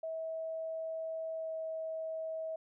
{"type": "tone with pitch glide", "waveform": "sine", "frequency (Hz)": [646, 642.3], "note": ["E5", "E5"], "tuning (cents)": [-35, -45], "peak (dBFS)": -36, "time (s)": [0.03, 2.56], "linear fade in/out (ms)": 5, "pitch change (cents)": -10, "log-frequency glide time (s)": [1.35, 1.54], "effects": []}